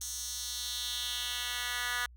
10% pulse tone with high-pass filter sweep, 244.5 Hz, B3, 17 cents flat, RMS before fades -36 dBFS, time 0.01-2.06 s, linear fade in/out 2 ms, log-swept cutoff 6400 to 1700 Hz, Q 2.1, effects added 60 Hz sine -51 dBFS peak until 2.16 s

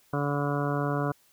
harmonic tone, 143.7 Hz, D3, 37 cents flat, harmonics 1 / 2 / 3 / 4 / 5 / 7 / 8 / 9 / 10, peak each -29 / -32 / -34 / -35 / -36 / -37 / -38 / -39 / -39 dBFS, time 0.13-1.12 s, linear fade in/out 5 ms, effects white hiss -63 dBFS RMS until 1.32 s

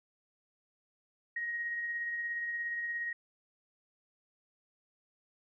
sine tone with tremolo, 1882 Hz, A#6, 16 cents sharp, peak -32 dBFS, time 1.36-3.13 s, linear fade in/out 5 ms, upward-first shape triangle, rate 17 Hz, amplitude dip 35%, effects none

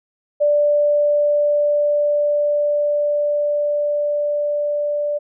sine tone with level ramp, 587.3 Hz, D5, in tune, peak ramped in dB -12 to -18 dBFS, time 0.4-5.19 s, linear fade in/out 20 ms, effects none

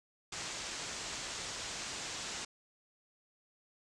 white low-pass noise, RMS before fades -42 dBFS, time 0.32-2.45 s, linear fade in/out 5 ms, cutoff 7800 Hz, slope 48 dB/octave, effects none

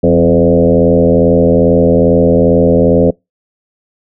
sine tone with frequency modulation, 345.8 Hz, F4, 17 cents flat, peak -5 dBFS, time 0.03-3.11 s, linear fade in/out 10 ms, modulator 82.4 Hz, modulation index 2.8, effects noise-tail reverb RT60 0.2 s tail -26 dB re dry

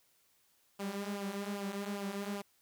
sawtooth tone with flanger, 200.5 Hz, G3, 39 cents sharp, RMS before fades -39 dBFS, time 0.79-2.42 s, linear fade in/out 10 ms, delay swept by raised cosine 0.49 to 6.39 ms, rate 2.5 Hz, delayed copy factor -0.65, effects white hiss -71 dBFS RMS until 2.61 s

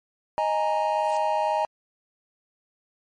triangle chord, D# suspended fourth, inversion none, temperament equal, 622.3 / 830.6 / 932.3 Hz, D#5 / G#5 / A#5, 0 / 0 / 0 cents, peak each -24 dBFS, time 0.38-1.65 s, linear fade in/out 0 ms
blue noise with exponential growth, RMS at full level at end -36 dBFS, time 0.84-1.17 s, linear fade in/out 1 ms, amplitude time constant 71 ms
effects MP3 48 kbps

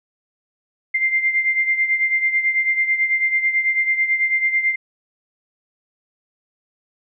sine beating tone pair, 2093 / 2102.1 Hz, C7 / C7, 0 / +8 cents, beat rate 9.1 Hz, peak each -17 / -23 dBFS, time 0.94-4.76 s, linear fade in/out 10 ms, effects none

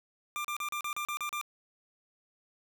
25% pulse tone bursts, 1190 Hz, D6, 22 cents sharp, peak -29 dBFS, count 9, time 0.36-1.413 s, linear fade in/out 0 ms, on 85 ms, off 36 ms, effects none

